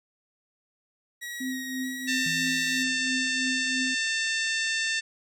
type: tone with vibrato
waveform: sawtooth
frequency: 1900 Hz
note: A#6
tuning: 33 cents sharp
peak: -31 dBFS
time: 1.21-2.84 s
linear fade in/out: 20 ms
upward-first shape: square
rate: 1.6 Hz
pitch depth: 12 cents each way
type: tone with tremolo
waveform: sine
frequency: 258.8 Hz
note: C4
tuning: 19 cents flat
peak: -28 dBFS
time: 1.4-3.95 s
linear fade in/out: 10 ms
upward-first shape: triangle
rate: 3 Hz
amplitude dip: 75%
type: harmonic tone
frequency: 895 Hz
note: A5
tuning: 29 cents sharp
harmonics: 2 / 3 / 4 / 5 / 6 / 7 / 8 / 9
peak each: -28 / -32 / -34 / -36 / -38 / -39 / -40 / -41 dBFS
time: 2.07-5.01 s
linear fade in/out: 20 ms
type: tone with exponential decay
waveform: sine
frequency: 164.81 Hz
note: E3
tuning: in tune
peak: -33 dBFS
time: 2.26-3.6 s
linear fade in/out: 2 ms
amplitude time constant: 290 ms
effects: none